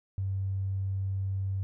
triangle tone with tanh clipping, 96.6 Hz, G2, 25 cents flat, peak -28 dBFS, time 0.18-1.63 s, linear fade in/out 0 ms, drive 3 dB, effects none

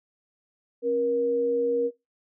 sine tone pair together, 270 / 475.1 Hz, C#4 / A#4, -45 / +33 cents, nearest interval minor seventh, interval 978 cents, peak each -32 / -22 dBFS, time 0.82-1.91 s, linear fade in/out 50 ms, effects noise-tail reverb RT60 0.2 s tail -19 dB re dry

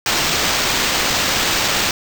white noise with sample-and-hold, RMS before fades -18 dBFS, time 0.06-1.91 s, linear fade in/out 2 ms, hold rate 11025 Hz, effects none

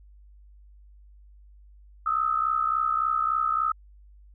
sine tone pair together, 1250 / 1313.5 Hz, D#6 / E6, +8 / -7 cents, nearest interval minor second, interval 85 cents, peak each -25 dBFS, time 2.06-3.72 s, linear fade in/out 5 ms, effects added 50 Hz sine -49 dBFS peak until 4.34 s

